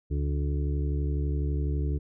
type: harmonic tone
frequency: 72 Hz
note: D2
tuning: 34 cents flat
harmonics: 1 / 2 / 4 / 5 / 6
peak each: -26 / -32 / -38 / -40 / -42 dBFS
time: 0.1-1.99 s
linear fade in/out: 20 ms
effects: none